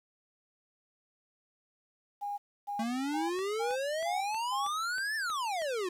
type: tone bursts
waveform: sine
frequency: 815 Hz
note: G#5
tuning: 33 cents flat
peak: -33 dBFS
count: 6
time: 2.21-4.68 s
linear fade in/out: 20 ms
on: 170 ms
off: 290 ms
type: exponential two-way sweep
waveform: square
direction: up then down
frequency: 220 to 1800 to 345.5 Hz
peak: -32 dBFS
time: 2.79-5.89 s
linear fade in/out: 5 ms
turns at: 5.16 s
type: click train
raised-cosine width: 0.3 ms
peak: -31 dBFS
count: 8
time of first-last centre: 3.39-5.619 s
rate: 3.14 Hz
effects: low-pass 10000 Hz 12 dB/octave + 10-bit